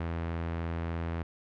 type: tone with low-pass filter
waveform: sawtooth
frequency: 83.4 Hz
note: E2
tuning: 21 cents sharp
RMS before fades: -34 dBFS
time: 0-1.23 s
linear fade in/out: 5 ms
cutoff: 2100 Hz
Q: 0.98
effects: none